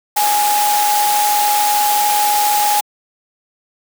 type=tone in noise; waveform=sine; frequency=830.6 Hz; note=G#5; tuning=in tune; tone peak=-13 dBFS; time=0.16-2.81 s; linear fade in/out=10 ms; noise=white; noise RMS=-19 dBFS; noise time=0.16-2.81 s; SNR=+3 dB; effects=high-pass 400 Hz 12 dB/octave